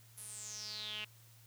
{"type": "tone with band-pass filter sweep", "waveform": "sawtooth", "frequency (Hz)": 212.1, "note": "G#3", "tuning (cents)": 37, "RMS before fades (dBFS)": -45, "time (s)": [0.17, 1.05], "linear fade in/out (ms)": 10, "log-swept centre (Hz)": [11000, 2700], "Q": 7.6, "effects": ["added 114 Hz sine -60 dBFS peak until 1.46 s", "white hiss -64 dBFS RMS until 1.46 s"]}